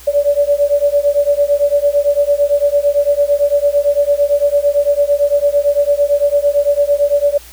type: beating tone pair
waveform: sine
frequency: 571 / 579.9 Hz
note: D5 / D5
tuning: -49 / -22 cents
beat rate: 8.9 Hz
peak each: -13 dBFS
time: 0.07-7.38 s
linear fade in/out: 10 ms
effects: added 59 Hz sine -40 dBFS peak until 7.52 s + white hiss -39 dBFS RMS until 7.52 s